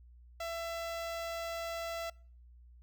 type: tone with notch filter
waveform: sawtooth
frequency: 669 Hz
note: E5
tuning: 25 cents sharp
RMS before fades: -39 dBFS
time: 0.4-2.1 s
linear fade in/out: 5 ms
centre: 10000 Hz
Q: 1.6
effects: noise-tail reverb RT60 0.5 s tail -26 dB re dry + added 60 Hz sine -54 dBFS peak until 2.82 s